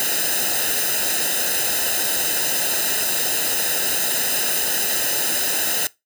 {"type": "noise with comb filter", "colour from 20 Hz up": "white", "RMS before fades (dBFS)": -21, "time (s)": [0, 5.87], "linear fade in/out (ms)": 0, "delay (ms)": 0.89, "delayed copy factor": -0.8, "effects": ["noise-tail reverb RT60 0.2 s tail -20 dB re dry"]}